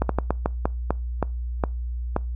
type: slowing click train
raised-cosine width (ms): 1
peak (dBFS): -7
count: 10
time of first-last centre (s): 0.02-2.164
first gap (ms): 73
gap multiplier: 1.28
effects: noise-tail reverb RT60 0.3 s tail -25 dB re dry + added 60 Hz sine -26 dBFS peak until 2.35 s